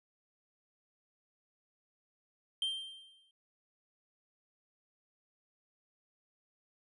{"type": "tone with exponential decay", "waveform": "triangle", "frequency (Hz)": 3155, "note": "G7", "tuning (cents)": 10, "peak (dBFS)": -28, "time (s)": [2.62, 3.31], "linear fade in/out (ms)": 2, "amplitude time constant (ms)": 150, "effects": ["noise-tail reverb RT60 0.9 s tail -26 dB re dry", "resampled to 24000 Hz"]}